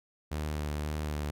sawtooth tone with vibrato, 75.2 Hz, D2, 42 cents sharp, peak -28 dBFS, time 0.31-1.31 s, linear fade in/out 10 ms, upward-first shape sine, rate 1.9 Hz, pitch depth 23 cents each way, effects none

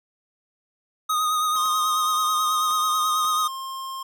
square tone with vibrato, 1244.5 Hz, D#6, in tune, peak -21 dBFS, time 1.09-3.48 s, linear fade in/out 10 ms, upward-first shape sine, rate 9.2 Hz, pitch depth 30 cents each way
clicks, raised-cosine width 0.5 ms, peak -29 dBFS, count 4, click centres 1.557 / 1.659 / 2.71 / 3.249 s
square tone, 1063 Hz, C6, 27 cents sharp, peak -31 dBFS, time 1.56-4.03 s, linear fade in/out 5 ms
effects none

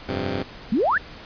10% pulse chord, F suspended second, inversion none, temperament just, 87.31 / 98.22 / 130.96 Hz, F2 / G2 / C3, 0 / +4 / +2 cents, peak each -23 / -20 / -23 dBFS, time 0.08-0.43 s, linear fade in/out 10 ms
sine exponential sweep, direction up, 196 to 1864.7 Hz, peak -17 dBFS, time 0.72-0.98 s, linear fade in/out 5 ms
effects pink hiss -41 dBFS RMS until 1.25 s + resampled to 11025 Hz

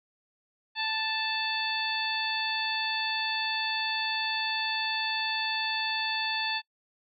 harmonic tone with a mistuned harmonic, 880 Hz, A5, in tune, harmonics 1 / 2 / 3 / 4 / 5, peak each -34 / -34 / -34 / -34 / -34 dBFS, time 0.75-6.62 s, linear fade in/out 50 ms, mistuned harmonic 5, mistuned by +19 cents, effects noise-tail reverb RT60 0.1 s tail -26 dB re dry

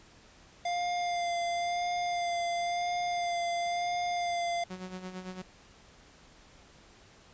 square tone with vibrato, 698.5 Hz, F5, in tune, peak -30 dBFS, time 0.65-4.64 s, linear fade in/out 5 ms, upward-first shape sine, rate 0.97 Hz, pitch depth 19 cents each way
sawtooth tone with tremolo, 184.7 Hz, F#3, 3 cents flat, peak -33 dBFS, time 4.7-5.42 s, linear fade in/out 5 ms, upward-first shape sine, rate 8.9 Hz, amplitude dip 65%
effects pink hiss -57 dBFS RMS until 7.33 s + resampled to 16000 Hz

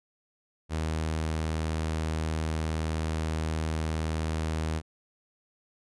sawtooth tone, 79.2 Hz, D#2, 31 cents sharp, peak -24 dBFS, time 0.69-4.82 s, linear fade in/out 50 ms, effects resampled to 24000 Hz

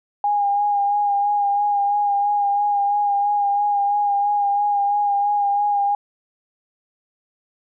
sine tone with vibrato, 815 Hz, G#5, 33 cents flat, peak -16 dBFS, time 0.24-5.95 s, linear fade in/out 2 ms, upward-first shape sine, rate 3 Hz, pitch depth 24 cents each way, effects none

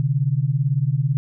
sine beating tone pair, 128.8 / 146.8 Hz, C3 / D3, -27 / 0 cents, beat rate 18 Hz, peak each -20 dBFS, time 0-1.17 s, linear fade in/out 0 ms, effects none

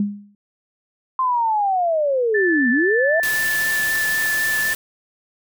sine tone with exponential decay, 204 Hz, G#3, 31 cents flat, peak -14 dBFS, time 0-0.35 s, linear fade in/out 2 ms, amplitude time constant 74 ms
sine linear two-way sweep, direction down then up, 1053 to 230 to 674 Hz, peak -16 dBFS, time 1.19-3.2 s, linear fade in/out 2 ms, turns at 2.7 s
sine tone with vibrato, 1754 Hz, A6, 6 cents flat, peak -18 dBFS, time 2.34-4.74 s, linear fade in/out 10 ms, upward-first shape sine, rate 3.9 Hz, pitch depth 12 cents each way
white noise, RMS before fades -27 dBFS, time 3.23-4.75 s, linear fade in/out 2 ms
effects none

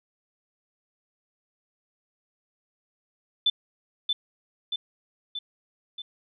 sine tone with echo, 3520 Hz, A7, in tune, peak -18 dBFS, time 3.46-3.5 s, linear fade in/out 5 ms, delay 630 ms, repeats 4, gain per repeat -4 dB, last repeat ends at 6.02 s, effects none

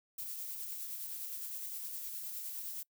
violet noise with tremolo, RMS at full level -41 dBFS, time 0.18-2.83 s, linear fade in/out 5 ms, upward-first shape sine, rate 9.7 Hz, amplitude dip 30%, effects noise-tail reverb RT60 0.1 s tail -25 dB re dry

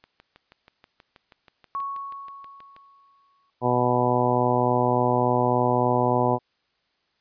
click train, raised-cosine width 0.3 ms, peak -32 dBFS, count 18, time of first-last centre 0.04-2.764 s, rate 6.24 Hz
sine tone with exponential decay, 1108.7 Hz, C#6, in tune, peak -25 dBFS, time 1.75-3.5 s, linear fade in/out 0 ms, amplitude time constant 380 ms
harmonic tone, 123.47 Hz, B2, in tune, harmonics 1 / 2 / 3 / 4 / 5 / 6 / 7 / 8, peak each -27 / -27 / -27 / -27 / -27 / -27 / -27 / -27 dBFS, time 3.61-6.39 s, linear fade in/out 50 ms
effects white hiss -70 dBFS RMS until 7.2 s + resampled to 11025 Hz

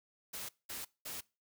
white noise bursts, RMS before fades -43 dBFS, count 3, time 0.33-1.21 s, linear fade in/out 10 ms, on 160 ms, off 200 ms, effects noise-tail reverb RT60 0.3 s tail -23 dB re dry

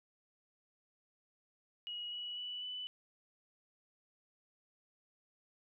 sine tone with pitch steps, 2902 / 2931 / 2960 / 2989 Hz, F#7 / F#7 / F#7 / F#7, -34 / -17 / 0 / +17 cents, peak -40 dBFS, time 1.87-2.87 s, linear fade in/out 0 ms, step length 250 ms, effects none

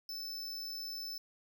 square tone, 5274 Hz, E8, in tune, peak -40 dBFS, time 0.09-1.18 s, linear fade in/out 2 ms, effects none

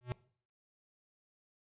square tone with exponential growth, 123.47 Hz, B2, in tune, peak -31 dBFS, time 0.01-0.12 s, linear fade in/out 0 ms, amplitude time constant 22 ms, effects noise-tail reverb RT60 0.5 s tail -21 dB re dry + resampled to 8000 Hz

